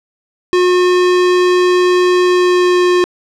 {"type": "tone with pitch glide", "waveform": "square", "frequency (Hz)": [360.9, 358.4], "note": ["F#4", "F4"], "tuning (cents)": [-43, 45], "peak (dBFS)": -9, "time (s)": [0.53, 3.04], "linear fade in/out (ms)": 0, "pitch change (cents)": -12, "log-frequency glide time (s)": [2.24, 2.88], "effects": ["low-pass 5000 Hz 12 dB/octave", "7-bit"]}